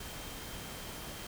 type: tone in noise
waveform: sine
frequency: 3158 Hz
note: G7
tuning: 12 cents sharp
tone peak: -54 dBFS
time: 0-1.27 s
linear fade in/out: 5 ms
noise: pink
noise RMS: -44 dBFS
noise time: 0-1.27 s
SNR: -13 dB
effects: none